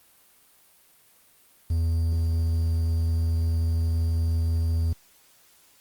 triangle tone with quantisation, 82.41 Hz, E2, in tune, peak -19 dBFS, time 1.7-4.93 s, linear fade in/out 5 ms, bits 8, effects white hiss -58 dBFS RMS until 5.8 s + Opus 32 kbps

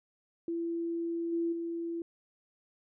sine tone with level steps, 336.3 Hz, E4, 35 cents sharp, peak -31 / -28 / -33 dBFS, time 0.48-2.02 s, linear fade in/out 2 ms, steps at 1.32 / 1.52 s, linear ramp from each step 10 ms, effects none

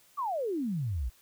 sine exponential sweep, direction down, 1200 to 54 Hz, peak -29 dBFS, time 0.17-1.1 s, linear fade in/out 20 ms, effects white hiss -62 dBFS RMS until 1.21 s

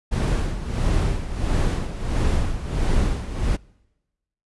brown noise with tremolo, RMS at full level -19 dBFS, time 0.11-3.57 s, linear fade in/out 20 ms, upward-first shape sine, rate 1.5 Hz, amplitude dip 70%, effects noise-tail reverb RT60 1.0 s tail -25 dB re dry + resampled to 24000 Hz

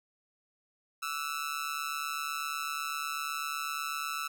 sawtooth tone with amplitude modulation, 1318.5 Hz, E6, in tune, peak -26 dBFS, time 1.02-4.28 s, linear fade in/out 10 ms, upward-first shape sine, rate 148 Hz, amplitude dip 80%, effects none

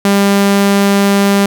sawtooth tone, 199.5 Hz, G3, 31 cents sharp, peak -4 dBFS, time 0.05-1.46 s, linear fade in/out 2 ms, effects none

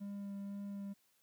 triangle tone with vibrato, 200 Hz, G3, 35 cents sharp, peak -39 dBFS, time 0-0.94 s, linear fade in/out 20 ms, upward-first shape sine, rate 2 Hz, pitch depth 10 cents each way, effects white hiss -74 dBFS RMS until 1.22 s + high-pass 80 Hz 12 dB/octave

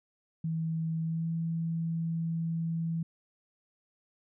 sine tone with pitch glide, 162 to 164.83 Hz, E3 to E3, -30 to 0 cents, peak -29 dBFS, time 0.44-3.03 s, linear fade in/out 5 ms, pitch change +30 cents, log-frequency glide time 1.02-1.29 s, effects none

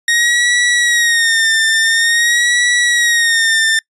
sawtooth tone with vibrato, 1864.7 Hz, A#6, in tune, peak -7 dBFS, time 0.08-3.79 s, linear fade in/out 2 ms, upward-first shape sine, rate 0.48 Hz, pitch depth 69 cents each way, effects noise-tail reverb RT60 0.1 s tail -26 dB re dry + resampled to 24000 Hz

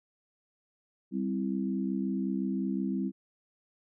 sine chord, C major, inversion second, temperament equal, 196 / 261.6 / 329.6 Hz, G3 / C4 / E4, 0 / 0 / 0 cents, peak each -31 / -33 / -36 dBFS, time 1.11-3.12 s, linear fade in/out 50 ms, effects none

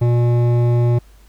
sine tone with hard clipping, 120 Hz, B2, 49 cents flat, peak -14 dBFS, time 0.01-0.99 s, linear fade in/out 10 ms, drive 12 dB, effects added 50 Hz sine -44 dBFS peak until 1.28 s + pink hiss -54 dBFS RMS until 1.28 s

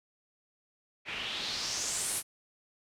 white noise with low-pass filter sweep, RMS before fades -35 dBFS, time 1.05-2.23 s, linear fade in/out 50 ms, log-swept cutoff 2400 to 11000 Hz, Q 3.1, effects none

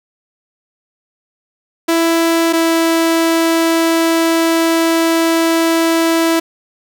sawtooth tone pair in turn, 331.5 / 329.4 Hz, E4 / E4, +10 / -1 cents, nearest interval unison, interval 11 cents, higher first, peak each -7 dBFS, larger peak neither, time 1.88-2.53 / 2.53-6.4 s, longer second, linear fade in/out 10 ms, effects none

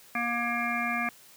harmonic tone, 237.2 Hz, A#3, 30 cents sharp, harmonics 1 / 3 / 5 / 7 / 9 / 10, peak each -34 / -34 / -34 / -34 / -34 / -34 dBFS, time 0.15-1.09 s, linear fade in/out 2 ms, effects white hiss -54 dBFS RMS until 1.36 s + high-pass 100 Hz 12 dB/octave

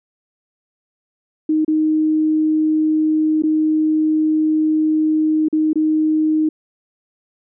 sine tone with dropouts, 311.1 Hz, D#4, in tune, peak -13 dBFS, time 1.49-6.49 s, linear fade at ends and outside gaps 5 ms, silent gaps 1.648-1.679 / 3.423-3.435 / 5.485-5.527 / 5.732-5.756 s, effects none

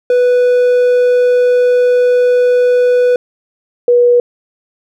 triangle / sine tone pair in turn, 493.9 / 484.9 Hz, B4 / B4, 0 / -32 cents, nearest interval unison, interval 32 cents, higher first, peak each -5 dBFS, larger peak neither, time 0.1-3.16 / 3.88-4.2 s, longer first, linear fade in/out 2 ms, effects none

